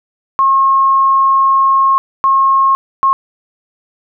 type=tone bursts at uneven times; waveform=sine; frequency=1080 Hz; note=C#6; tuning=45 cents flat; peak=-7 dBFS; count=3; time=0.39-1.98 / 2.24-2.75 / 3.03-3.13 s; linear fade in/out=0 ms; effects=none